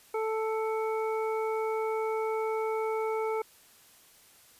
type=harmonic tone with a mistuned harmonic; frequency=440 Hz; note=A4; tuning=in tune; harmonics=1 / 2 / 3 / 5; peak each=-29 / -35 / -39 / -43 dBFS; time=0.14-3.42 s; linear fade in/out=5 ms; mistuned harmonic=5; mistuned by=+20 cents; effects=white hiss -58 dBFS RMS until 4.59 s + resampled to 32000 Hz